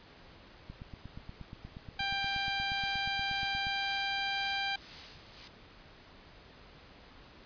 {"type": "click train", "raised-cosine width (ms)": 5, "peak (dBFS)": -32, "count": 26, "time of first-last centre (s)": [0.7, 3.669], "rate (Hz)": 8.42}
{"type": "tone", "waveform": "10% pulse", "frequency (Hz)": 791, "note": "G5", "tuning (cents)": 15, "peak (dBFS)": -23, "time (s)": [1.99, 4.76], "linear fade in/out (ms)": 5}
{"type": "noise with tremolo", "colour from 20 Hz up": "blue", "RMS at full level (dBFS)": -40, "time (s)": [2.22, 5.48], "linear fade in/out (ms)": 5, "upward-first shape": "sine", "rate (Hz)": 1.9, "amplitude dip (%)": 70}
{"effects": ["pink hiss -55 dBFS RMS until 7.45 s", "resampled to 11025 Hz"]}